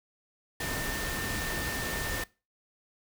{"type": "tone in noise", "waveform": "sine", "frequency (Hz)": 1800, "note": "A6", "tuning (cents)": 39, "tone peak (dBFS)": -37, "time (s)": [0.6, 2.24], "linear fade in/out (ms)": 5, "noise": "pink", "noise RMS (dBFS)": -34, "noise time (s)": [0.6, 2.24], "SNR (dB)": -6, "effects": ["noise-tail reverb RT60 0.3 s tail -22 dB re dry"]}